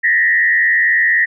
sine tone with frequency modulation, 1878 Hz, A#6, 12 cents sharp, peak -10 dBFS, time 0.03-1.26 s, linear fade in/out 20 ms, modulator 89.3 Hz, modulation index 1.1, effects none

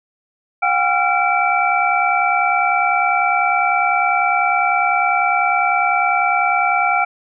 sine tone cluster, 724 / 794 / 1371 / 2317 Hz, F#5 / G5 / F6 / D7, -38 / +22 / -32 / -24 cents, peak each -19 dBFS, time 0.62-7.05 s, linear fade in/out 10 ms, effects none

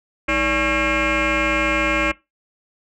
sine tone with frequency modulation, 1357 Hz, E6, 50 cents sharp, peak -14 dBFS, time 0.28-2.12 s, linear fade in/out 10 ms, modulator 260 Hz, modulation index 4.8, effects noise-tail reverb RT60 0.2 s tail -20 dB re dry + tanh soft clip ceiling -15 dBFS

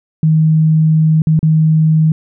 sine tone with dropouts, 157.6 Hz, D#3, 23 cents sharp, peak -7 dBFS, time 0.23-2.12 s, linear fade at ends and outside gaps 2 ms, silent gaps 1.22-1.27 / 1.392-1.429 s, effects none

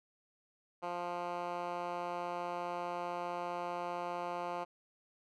10% pulse tone with band-pass filter, 175.3 Hz, F3, 7 cents sharp, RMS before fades -39 dBFS, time 0.82-4.65 s, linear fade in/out 20 ms, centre 870 Hz, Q 1, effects none

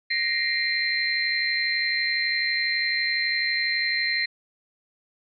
sine tone cluster, 1872 / 1944 / 2090 / 2385 / 4137 Hz, A#6 / B6 / C7 / D7 / C8, +7 / -28 / -2 / +26 / -20 cents, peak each -27 / -34 / -27 / -35 / -27 dBFS, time 0.1-4.26 s, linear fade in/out 10 ms, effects none

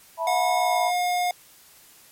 sine chord, E suspended fourth, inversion none, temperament equal with one note detuned, 659.3 / 880 / 978.7 Hz, E5 / A5 / B5, 0 / 0 / -16 cents, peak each -27 / -32 / -26 dBFS, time 0.17-0.92 s, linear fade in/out 50 ms
square tone with pitch glide, 725 to 715.4 Hz, F#5 to F5, -35 to +41 cents, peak -22 dBFS, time 0.27-1.31 s, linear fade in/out 2 ms, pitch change -24 cents, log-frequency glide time 0.6-0.86 s
effects white hiss -52 dBFS RMS until 2.11 s + MP3 64 kbps

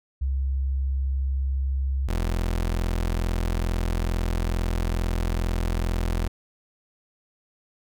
sine / 30% pulse tone pair in turn, 67 / 42.28 Hz, C2 / E1, +42 / +45 cents, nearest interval minor sixth, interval 797 cents, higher first, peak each -22 / -20 dBFS, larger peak second, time 0.21-2.08 / 2.08-6.28 s, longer second, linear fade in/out 10 ms, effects none

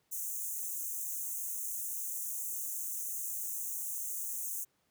white high-pass noise, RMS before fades -38 dBFS, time 0.11-4.65 s, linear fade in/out 20 ms, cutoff 6100 Hz, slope 96 dB/octave, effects pink hiss -75 dBFS RMS until 4.9 s + high-pass 100 Hz 12 dB/octave

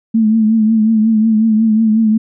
sine tone with vibrato, 220 Hz, A3, in tune, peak -8 dBFS, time 0.14-2.18 s, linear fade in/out 10 ms, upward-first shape triangle, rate 5.5 Hz, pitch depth 61 cents each way, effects none

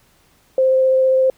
sine tone with vibrato, 523 Hz, C5, 1 cent flat, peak -11 dBFS, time 0.58-1.3 s, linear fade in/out 2 ms, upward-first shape triangle, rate 15 Hz, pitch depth 9 cents each way, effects pink hiss -56 dBFS RMS until 1.37 s

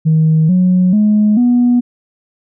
sine tone with pitch steps, 158.1 / 182.66 / 211 / 243.8 Hz, D#3 / F#3 / G#3 / B3, +28 / -22 / +28 / -22 cents, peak -6 dBFS, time 0.05-1.81 s, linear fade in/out 20 ms, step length 440 ms, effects tanh soft clip ceiling -4 dBFS

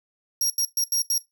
25% pulse tone bursts at uneven times, 5620 Hz, F8, 10 cents sharp, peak -16 dBFS, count 5, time 0.41-0.5 / 0.58-0.65 / 0.77-0.84 / 0.92-1.02 / 1.1-1.18 s, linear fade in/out 2 ms, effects noise-tail reverb RT60 0.2 s tail -18 dB re dry

